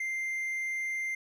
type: tone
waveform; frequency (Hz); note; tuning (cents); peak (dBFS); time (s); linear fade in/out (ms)
triangle; 2093; C7; 0; -29; 0-1.15; 5
effects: none